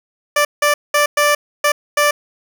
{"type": "tone bursts at uneven times", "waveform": "15% pulse", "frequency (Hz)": 587.3, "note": "D5", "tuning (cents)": 0, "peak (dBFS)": -5, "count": 6, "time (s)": [[0.36, 0.45], [0.62, 0.74], [0.94, 1.06], [1.17, 1.35], [1.64, 1.72], [1.97, 2.11]], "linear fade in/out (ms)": 5, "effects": []}